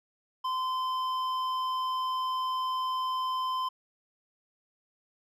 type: tone with hard clipping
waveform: triangle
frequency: 1030 Hz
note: C6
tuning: 28 cents flat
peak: -30 dBFS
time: 0.44-3.69 s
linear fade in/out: 10 ms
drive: 12 dB
effects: none